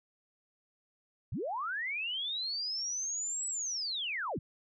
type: linear two-way sweep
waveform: sine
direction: up then down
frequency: 69 to 7902 to 69 Hz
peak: -33 dBFS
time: 1.32-4.39 s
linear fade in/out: 5 ms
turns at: 3.48 s
effects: none